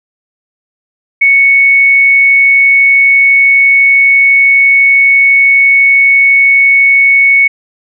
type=tone; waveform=sine; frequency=2217 Hz; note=C#7; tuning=in tune; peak=-3 dBFS; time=1.21-7.48 s; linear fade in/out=10 ms; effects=none